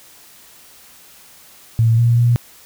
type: tone with pitch steps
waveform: sine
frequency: 113.9 / 118 / 119.7 Hz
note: A#2 / A#2 / A#2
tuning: -40 / +22 / +46 cents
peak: -10 dBFS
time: 1.79-2.36 s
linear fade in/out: 0 ms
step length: 190 ms
effects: white hiss -45 dBFS RMS until 2.65 s